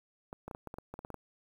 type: clicks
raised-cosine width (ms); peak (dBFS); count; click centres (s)
1; -28; 12; 0.329 / 0.48 / 0.512 / 0.549 / 0.673 / 0.741 / 0.785 / 0.94 / 0.991 / 1.049 / 1.103 / 1.143
effects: 9-bit